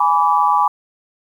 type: chord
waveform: sine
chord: G# diminished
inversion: none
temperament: equal with one note detuned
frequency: 830.6 / 987.8 / 1155.1 Hz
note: G#5 / B5 / D6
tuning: 0 / 0 / -29 cents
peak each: -16 dBFS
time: 0-0.68 s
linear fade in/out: 5 ms
effects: 8-bit